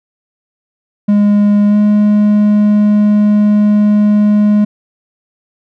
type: tone with pitch glide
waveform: triangle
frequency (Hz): 205.8 to 208.6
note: G#3 to G#3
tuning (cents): -16 to +8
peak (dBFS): -4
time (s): 1.08-4.65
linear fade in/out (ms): 10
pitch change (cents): +24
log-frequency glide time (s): 1.68-1.76
effects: none